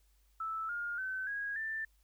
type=tone with pitch steps; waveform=sine; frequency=1315 / 1417.5 / 1528.1 / 1647.3 / 1775.7 Hz; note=E6 / F6 / G6 / G#6 / A6; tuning=-5 / +25 / -45 / -15 / +15 cents; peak=-35 dBFS; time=0.4-1.85 s; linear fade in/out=5 ms; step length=290 ms; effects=added 50 Hz sine -66 dBFS peak until 2.03 s + white hiss -75 dBFS RMS until 2.03 s